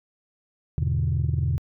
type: chord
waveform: sine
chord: E dominant seventh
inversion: none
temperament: equal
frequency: 82.41 / 103.83 / 123.47 / 146.83 Hz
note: E2 / G#2 / B2 / D3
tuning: 0 / 0 / 0 / 0 cents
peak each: -24 / -28 / -25 / -26 dBFS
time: 0.78-1.58 s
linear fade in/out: 0 ms
effects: tanh soft clip ceiling -15 dBFS